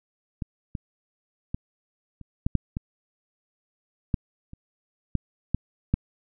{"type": "clicks", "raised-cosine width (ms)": 5, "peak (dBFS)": [-17, -19, -16, -29, -11, -8, -16, -10, -29, -11, -10, -8], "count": 12, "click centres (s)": [0.422, 0.752, 1.545, 2.213, 2.465, 2.553, 2.769, 4.142, 4.534, 5.153, 5.546, 5.94], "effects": []}